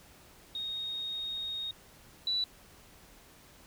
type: tone pair in turn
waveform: sine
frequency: 3729 / 3951 Hz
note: A#7 / B7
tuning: 0 / 0 cents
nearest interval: minor second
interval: 100 cents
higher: second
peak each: -34 / -28 dBFS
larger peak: second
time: 0.55-1.71 / 2.27-2.44 s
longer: first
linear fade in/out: 2 ms
effects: pink hiss -57 dBFS RMS until 3.66 s